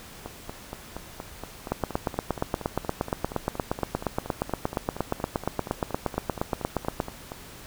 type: two click trains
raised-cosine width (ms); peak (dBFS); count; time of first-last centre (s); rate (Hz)
1; -20 / -10; 31 / 46; 0.26-7.319 / 1.72-7.002; 4.25 / 8.52
effects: pink hiss -45 dBFS RMS until 7.66 s